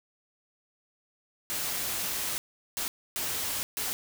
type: noise bursts at uneven times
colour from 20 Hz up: white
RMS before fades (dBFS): -32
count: 4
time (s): 1.5-2.38 / 2.77-2.88 / 3.16-3.63 / 3.77-3.93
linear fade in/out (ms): 0
effects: none